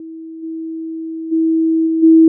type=tone with level steps; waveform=sine; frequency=323.7 Hz; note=E4; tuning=31 cents flat; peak=-28 / -22 / -11 / -13 / -4 dBFS; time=0-2.28 s; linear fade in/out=2 ms; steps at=0.42 / 1.31 / 1.86 / 2.02 s; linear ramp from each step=20 ms; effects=none